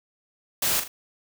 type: noise with echo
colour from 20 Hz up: white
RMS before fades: -24 dBFS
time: 0.62-0.8 s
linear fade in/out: 5 ms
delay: 40 ms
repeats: 2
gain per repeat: -8 dB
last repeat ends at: 0.88 s
effects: none